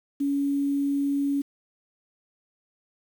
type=tone with quantisation; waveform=sine; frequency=281 Hz; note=C#4; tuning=24 cents sharp; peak=-22 dBFS; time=0.2-1.42 s; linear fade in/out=10 ms; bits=8; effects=none